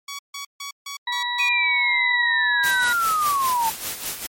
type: tone bursts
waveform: 10% pulse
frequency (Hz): 1126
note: C#6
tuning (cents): +27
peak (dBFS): -22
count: 6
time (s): 0.08-1.49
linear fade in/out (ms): 5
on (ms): 110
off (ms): 150
type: harmonic tone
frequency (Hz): 971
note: B5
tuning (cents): -30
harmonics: 1 / 2 / 4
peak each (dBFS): -27 / -27 / -27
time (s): 1.07-2.93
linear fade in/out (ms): 5
type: linear sweep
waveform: sine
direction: down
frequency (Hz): 2489 to 880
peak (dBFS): -18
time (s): 1.39-3.7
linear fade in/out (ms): 10
type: noise with tremolo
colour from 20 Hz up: white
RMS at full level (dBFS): -27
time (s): 2.63-4.27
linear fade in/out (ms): 10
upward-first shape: sine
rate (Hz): 5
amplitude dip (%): 65
effects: MP3 64 kbps